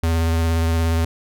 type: tone with vibrato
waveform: square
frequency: 82.3 Hz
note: E2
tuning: 2 cents flat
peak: -17 dBFS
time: 0.03-1.05 s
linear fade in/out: 5 ms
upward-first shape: sine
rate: 17 Hz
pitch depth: 19 cents each way
effects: none